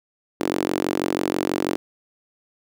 sawtooth tone with high-pass filter, 46.15 Hz, F#1, 4 cents flat, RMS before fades -24 dBFS, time 0.4-1.76 s, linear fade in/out 0 ms, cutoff 320 Hz, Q 2.9, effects none

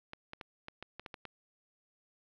clicks, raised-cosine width 0.3 ms, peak -27 dBFS, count 9, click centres 0.134 / 0.334 / 0.412 / 0.684 / 0.826 / 0.996 / 1.062 / 1.142 / 1.253 s, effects low-pass 5000 Hz 12 dB/octave + 11-bit

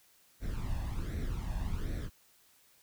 brown noise with flanger, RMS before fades -35 dBFS, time 0.4-2.1 s, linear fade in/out 50 ms, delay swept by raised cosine 0.5 to 1.15 ms, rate 1.3 Hz, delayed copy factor +0.7, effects white hiss -65 dBFS RMS until 2.82 s

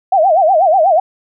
sine tone with vibrato, 698.5 Hz, F5, in tune, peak -7 dBFS, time 0.12-1 s, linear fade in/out 5 ms, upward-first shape sine, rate 8.2 Hz, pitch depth 220 cents each way, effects none

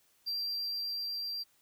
triangle tone with level ramp, 4723 Hz, D8, 9 cents sharp, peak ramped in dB -31 to -34 dBFS, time 0.26-1.44 s, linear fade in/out 20 ms, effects white hiss -69 dBFS RMS until 1.61 s

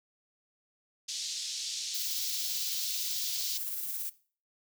pink band-pass noise, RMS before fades -37 dBFS, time 1.08-3.58 s, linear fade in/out 10 ms, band 3900 to 6700 Hz, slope 24 dB/octave
violet noise with tremolo, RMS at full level -35 dBFS, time 1.94-4.1 s, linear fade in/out 10 ms, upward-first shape square, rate 18 Hz, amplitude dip 25%
effects noise-tail reverb RT60 0.4 s tail -18 dB re dry

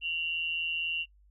sine tone pair together, 2758 / 2922 Hz, F7 / F#7, -22 / -22 cents, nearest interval minor second, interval 100 cents, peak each -30 / -36 dBFS, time 0.01-1.06 s, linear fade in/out 50 ms, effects noise-tail reverb RT60 0.1 s tail -24 dB re dry + added 50 Hz sine -58 dBFS peak until 1.3 s

